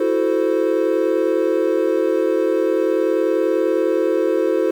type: chord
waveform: triangle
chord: F# half-diminished seventh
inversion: third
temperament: equal with one note detuned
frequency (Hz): 329.6 / 370 / 440 / 519.6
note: E4 / F#4 / A4 / C5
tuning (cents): 0 / 0 / 0 / -12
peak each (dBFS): -19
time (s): 0-4.71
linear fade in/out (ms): 5
effects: 8-bit